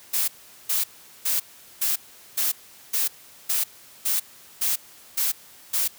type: noise bursts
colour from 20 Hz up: blue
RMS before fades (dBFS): -23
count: 11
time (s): 0.13-5.88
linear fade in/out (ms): 10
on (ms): 150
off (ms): 410
effects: white hiss -49 dBFS RMS until 5.98 s + high-pass 60 Hz 12 dB/octave